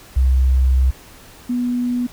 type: tone pair in turn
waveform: sine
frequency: 64.9 / 245 Hz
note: C2 / B3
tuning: -13 / -14 cents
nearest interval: octave + major seventh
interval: 2299 cents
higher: second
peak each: -11 / -17 dBFS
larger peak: first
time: 0.16-0.91 / 1.49-2.07 s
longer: first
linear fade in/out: 10 ms
effects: pink hiss -43 dBFS RMS until 2.12 s